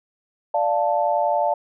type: chord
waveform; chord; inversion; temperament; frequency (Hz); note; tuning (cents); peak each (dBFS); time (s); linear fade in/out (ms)
sine; D minor; none; equal; 587.3 / 698.5 / 880; D5 / F5 / A5; 0 / 0 / 0; -22; 0.54-1.54; 5
effects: none